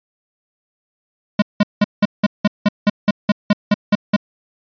square tone bursts, 206.7 Hz, G#3, 8 cents flat, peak -10 dBFS, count 14, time 1.39-4.164 s, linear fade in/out 5 ms, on 31 ms, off 180 ms, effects resampled to 11025 Hz

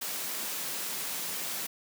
white high-pass noise, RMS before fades -35 dBFS, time 0.01-1.67 s, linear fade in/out 10 ms, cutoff 140 Hz, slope 96 dB/octave, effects none

